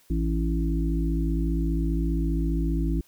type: harmonic tone with a mistuned harmonic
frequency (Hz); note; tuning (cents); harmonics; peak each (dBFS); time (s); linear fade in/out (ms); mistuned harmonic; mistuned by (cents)
55; A1; 0; 1 / 3 / 5 / 6; -24 / -29 / -31 / -32; 0.1-3.01; 5; 1; +20
effects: white hiss -60 dBFS RMS until 3.07 s